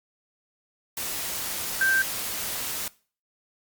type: tone in noise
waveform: sine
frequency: 1568 Hz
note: G6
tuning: in tune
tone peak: -19 dBFS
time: 1.81-2.02 s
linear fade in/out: 2 ms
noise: white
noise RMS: -31 dBFS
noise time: 0.97-2.88 s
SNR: +9 dB
effects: noise-tail reverb RT60 0.4 s tail -21 dB re dry + Opus 48 kbps